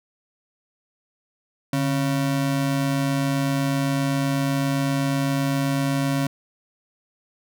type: ring-modulated tone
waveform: square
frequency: 207.7 Hz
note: G#3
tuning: in tune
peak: -18 dBFS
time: 1.73-6.27 s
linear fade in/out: 2 ms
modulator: 63.9 Hz
effects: none